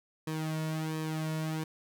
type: tone with flanger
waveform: sawtooth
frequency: 157.5 Hz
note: D#3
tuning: 21 cents sharp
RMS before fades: -34 dBFS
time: 0.27-1.64 s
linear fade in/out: 5 ms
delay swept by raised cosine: 1.4 to 2.5 ms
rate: 1.4 Hz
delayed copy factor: -0.7
effects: none